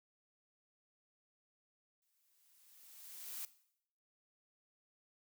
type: noise with exponential growth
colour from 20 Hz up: blue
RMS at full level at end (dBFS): -43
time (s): 2.02-3.45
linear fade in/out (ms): 1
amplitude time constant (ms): 310
effects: noise-tail reverb RT60 0.7 s tail -17 dB re dry